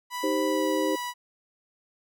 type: tone with pitch glide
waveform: sawtooth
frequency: 987.8 to 979.3 Hz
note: B5 to B5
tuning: 0 to -15 cents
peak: -27 dBFS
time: 0.1-1.14 s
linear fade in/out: 50 ms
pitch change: -15 cents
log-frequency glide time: 0.44-0.65 s
type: chord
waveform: sine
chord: C minor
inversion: first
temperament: equal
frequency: 311.1 / 392 / 523.3 Hz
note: Eb4 / G4 / C5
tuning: 0 / 0 / 0 cents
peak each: -27 / -29 / -28 dBFS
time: 0.23-0.96 s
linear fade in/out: 10 ms
effects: none